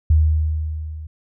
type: tone with level ramp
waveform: sine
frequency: 77.78 Hz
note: D#2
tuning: in tune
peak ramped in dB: -9 to -30 dBFS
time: 0.1-1.07 s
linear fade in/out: 5 ms
effects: none